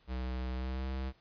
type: tone with pitch glide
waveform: square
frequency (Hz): 63.4 to 65.6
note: B1 to C2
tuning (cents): +46 to +5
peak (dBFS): -35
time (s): 0.07-1.13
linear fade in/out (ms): 50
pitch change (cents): +59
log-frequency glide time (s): 0.54-0.85
effects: pink hiss -67 dBFS RMS until 1.2 s + resampled to 11025 Hz